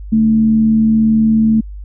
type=tone with frequency modulation; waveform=sine; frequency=220.8 Hz; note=A3; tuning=6 cents sharp; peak=-8 dBFS; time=0.12-1.61 s; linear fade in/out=10 ms; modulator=78.2 Hz; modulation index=0.21; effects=added 50 Hz sine -26 dBFS peak until 1.84 s